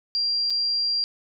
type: tone with dropouts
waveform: sine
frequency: 4754 Hz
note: D8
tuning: 20 cents sharp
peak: -21 dBFS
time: 0.15-1.04 s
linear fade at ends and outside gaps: 0 ms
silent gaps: 0.5-0.504 s
effects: none